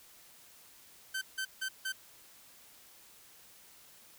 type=tone bursts; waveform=sawtooth; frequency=1543 Hz; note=G6; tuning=28 cents flat; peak=-30 dBFS; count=4; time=1.14-1.924 s; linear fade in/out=10 ms; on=76 ms; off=160 ms; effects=white hiss -58 dBFS RMS until 4.18 s